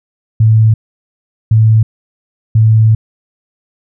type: tone bursts at uneven times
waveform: sine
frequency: 110.4 Hz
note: A2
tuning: 6 cents sharp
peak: -4 dBFS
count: 3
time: 0.4-0.74 / 1.51-1.83 / 2.55-2.95 s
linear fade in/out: 5 ms
effects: none